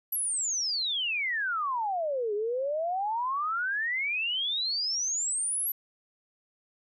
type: exponential two-way sweep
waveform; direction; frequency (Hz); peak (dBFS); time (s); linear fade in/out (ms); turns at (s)
sine; down then up; 11940 to 404.2 to 11940; -27; 0.12-5.72; 5; 2.34
effects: none